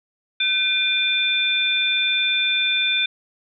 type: tone cluster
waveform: sine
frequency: 1528 / 2409 / 3546 Hz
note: G6 / D7 / A7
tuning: -45 / +43 / +13 cents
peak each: -29 / -21 / -20 dBFS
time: 0.4-3.06 s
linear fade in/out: 5 ms
effects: none